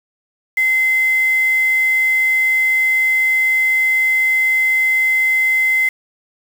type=tone with quantisation; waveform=sine; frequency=2062 Hz; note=C7; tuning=26 cents flat; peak=-12 dBFS; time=0.57-5.89 s; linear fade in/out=5 ms; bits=5; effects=none